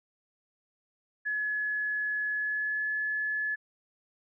sine tone with pitch glide, 1700 to 1714.8 Hz, G#6 to A6, +40 to -45 cents, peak -28 dBFS, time 1.25-3.56 s, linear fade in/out 20 ms, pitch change +15 cents, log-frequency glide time 2.3-2.89 s, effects none

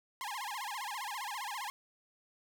sawtooth tone with vibrato, 932.3 Hz, A#5, in tune, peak -34 dBFS, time 0.21-1.7 s, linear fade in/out 0 ms, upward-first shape sine, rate 15 Hz, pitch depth 260 cents each way, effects none

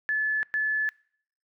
sine tone bursts at uneven times, 1728 Hz, A6, 32 cents flat, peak -23 dBFS, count 2, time 0.09-0.43 / 0.54-0.89 s, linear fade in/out 0 ms, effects noise-tail reverb RT60 0.6 s tail -24 dB re dry

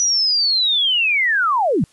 sine linear sweep, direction down, 5920 to 127.3 Hz, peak -14 dBFS, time 0-1.84 s, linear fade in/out 0 ms, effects white hiss -55 dBFS RMS until 1.92 s + resampled to 24000 Hz

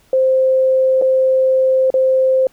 sine tone with dropouts, 523 Hz, C5, 1 cent flat, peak -10 dBFS, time 0.13-2.47 s, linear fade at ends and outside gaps 2 ms, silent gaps 1.015-1.021 / 1.903-1.94 s, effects pink hiss -54 dBFS RMS until 2.52 s

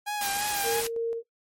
sawtooth tone with vibrato, 816 Hz, G#5, 31 cents flat, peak -25 dBFS, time 0.06-0.82 s, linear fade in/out 20 ms, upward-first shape sine, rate 3 Hz, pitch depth 45 cents each way
white noise, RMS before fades -31 dBFS, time 0.21-0.87 s, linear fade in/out 2 ms
sine tone with tremolo, 460.7 Hz, A#4, 20 cents flat, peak -24 dBFS, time 0.63-1.23 s, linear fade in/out 50 ms, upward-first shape square, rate 3 Hz, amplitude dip 35%
effects noise-tail reverb RT60 0.1 s tail -17 dB re dry + MP3 64 kbps

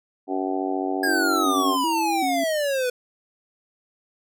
harmonic tone, 94.6 Hz, F#2, 39 cents sharp, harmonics 3 / 4 / 5 / 6 / 7 / 8 / 9, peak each -27 / -28 / -35 / -39 / -33 / -29 / -39 dBFS, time 0.27-1.78 s, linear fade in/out 50 ms
square exponential sweep, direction down, 1661.2 to 488.3 Hz, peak -22 dBFS, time 1.03-2.9 s, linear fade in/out 5 ms
sine tone with vibrato, 300 Hz, D4, 37 cents sharp, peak -25 dBFS, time 1.07-2.44 s, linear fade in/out 5 ms, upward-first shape square, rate 1.3 Hz, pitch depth 160 cents each way
effects none

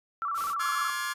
sine tone with vibrato, 1243 Hz, D#6, 2 cents flat, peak -28 dBFS, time 0.22-0.9 s, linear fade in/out 0 ms, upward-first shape square, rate 16 Hz, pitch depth 130 cents each way
white noise, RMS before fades -41 dBFS, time 0.34-0.55 s, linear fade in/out 50 ms
40% pulse chord, D half-diminished seventh, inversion third, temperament just, 1057.2 / 1174.7 / 1409.6 / 1691.5 Hz, C6 / D6 / F6 / Ab6, +18 / 0 / +16 / +31 cents, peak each -35 / -36 / -36 / -33 dBFS, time 0.59-1.14 s, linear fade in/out 20 ms
effects resampled to 32000 Hz

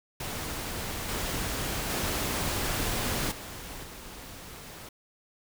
pink noise with level steps, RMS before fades -35 / -32 / -30 / -41 / -44 dBFS, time 0.2-4.89 s, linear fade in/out 5 ms, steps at 1.08 / 1.89 / 3.31 / 3.83 s, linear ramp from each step 10 ms, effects none

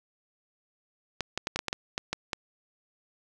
clicks, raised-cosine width 0.2 ms, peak -12 dBFS, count 10, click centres 1.207 / 1.376 / 1.471 / 1.56 / 1.591 / 1.683 / 1.729 / 1.979 / 2.13 / 2.332 s, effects none

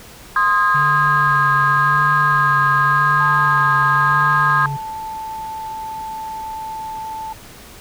sine chord, Ab major, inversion first, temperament equal with one note detuned, 1046.5 / 1244.5 / 1625.2 Hz, C6 / Eb6 / Ab6, 0 / 0 / -38 cents, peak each -16 dBFS, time 0.36-4.66 s, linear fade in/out 2 ms
triangle tone with vibrato, 142.4 Hz, C#3, 47 cents sharp, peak -20 dBFS, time 0.74-4.77 s, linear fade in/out 10 ms, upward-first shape sine, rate 0.9 Hz, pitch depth 42 cents each way
sine tone, 880 Hz, A5, in tune, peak -25 dBFS, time 3.2-7.33 s, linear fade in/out 5 ms
effects tanh soft clip ceiling -5 dBFS + pink hiss -40 dBFS RMS until 7.8 s

